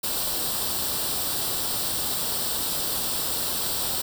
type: noise with comb filter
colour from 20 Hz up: white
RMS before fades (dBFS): -27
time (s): 0.03-4.02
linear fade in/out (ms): 10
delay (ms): 0.23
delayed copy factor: +0.65
effects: none